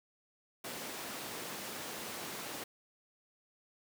pink high-pass noise, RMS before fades -43 dBFS, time 0.64-2.64 s, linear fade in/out 5 ms, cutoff 240 Hz, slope 12 dB/octave, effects none

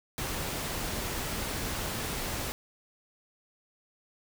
pink noise, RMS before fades -34 dBFS, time 0.18-2.52 s, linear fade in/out 0 ms, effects none

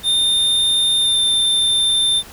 square tone with pitch glide, 3622 to 3582 Hz, A7 to A7, +49 to +30 cents, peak -14 dBFS, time 0.03-2.23 s, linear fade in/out 50 ms, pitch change -19 cents, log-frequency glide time 0.98-1.2 s, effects pink hiss -39 dBFS RMS until 2.32 s

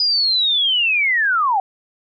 sine linear sweep, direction down, 4978 to 740 Hz, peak -14 dBFS, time 0-1.6 s, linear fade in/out 2 ms, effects none

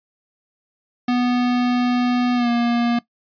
square tone with pitch glide, 246.1 to 237.2 Hz, B3 to A#3, -6 to +30 cents, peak -17 dBFS, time 1.08-2.99 s, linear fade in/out 5 ms, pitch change -64 cents, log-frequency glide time 2.35-2.49 s, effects noise-tail reverb RT60 0.1 s tail -19 dB re dry + resampled to 11025 Hz

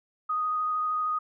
sine tone with vibrato, 1244.5 Hz, D#6, in tune, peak -25 dBFS, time 0.29-1.19 s, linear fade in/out 10 ms, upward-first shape square, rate 13 Hz, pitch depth 8 cents each way, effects none

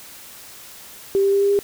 sine tone with pitch steps, 392.4 / 395.1 / 397.9 / 400.6 / 403.4 Hz, G4 / G4 / G4 / G4 / G4, +2 / +14 / +26 / +38 / +50 cents, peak -14 dBFS, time 1.15-1.59 s, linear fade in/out 0 ms, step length 88 ms, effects white hiss -41 dBFS RMS until 1.63 s

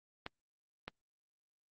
clicks, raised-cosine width 0.3 ms, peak -24 dBFS, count 2, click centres 0.264 / 0.88 s, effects Opus 32 kbps

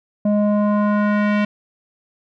square tone with low-pass filter sweep, 207.7 Hz, G#3, in tune, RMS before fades -17 dBFS, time 0.25-1.45 s, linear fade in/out 5 ms, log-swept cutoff 550 to 2500 Hz, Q 1.8, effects none

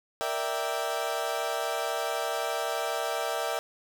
30% pulse chord, E half-diminished seventh, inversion second, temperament equal, 466.2 / 587.3 / 659.3 / 784 Hz, Bb4 / D5 / E5 / G5, 0 / 0 / 0 / 0 cents, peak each -33 / -32 / -30 / -32 dBFS, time 0.21-3.59 s, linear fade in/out 0 ms, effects none

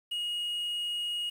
triangle tone with quantisation, 2881 Hz, F#7, 47 cents flat, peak -29 dBFS, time 0.11-1.3 s, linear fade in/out 10 ms, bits 9, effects none

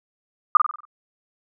sine tone with echo, 1212 Hz, D#6, 46 cents flat, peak -7 dBFS, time 0.55-0.57 s, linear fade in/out 2 ms, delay 47 ms, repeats 6, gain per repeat -6 dB, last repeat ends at 0.852 s, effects none

